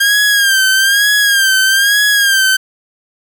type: tone with vibrato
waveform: sawtooth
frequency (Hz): 1606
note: G6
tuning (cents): +41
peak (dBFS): -5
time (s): 0-2.57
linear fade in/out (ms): 10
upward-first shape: sine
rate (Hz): 1.1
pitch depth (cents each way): 75
effects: none